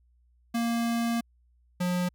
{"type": "tone pair in turn", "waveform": "square", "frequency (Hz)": [233.1, 178.91], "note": ["A#3", "F3"], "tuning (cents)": [0, 42], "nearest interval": "perfect fourth", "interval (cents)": 458, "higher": "first", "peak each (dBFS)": -26, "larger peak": "neither", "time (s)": [[0.54, 1.21], [1.8, 2.09]], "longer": "first", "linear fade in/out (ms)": 10, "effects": ["added 60 Hz sine -61 dBFS peak until 2.14 s"]}